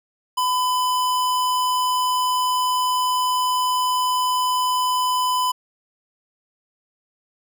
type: tone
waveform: square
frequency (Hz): 1005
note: B5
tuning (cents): +30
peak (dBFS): -19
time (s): 0.37-5.52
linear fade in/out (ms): 10
effects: none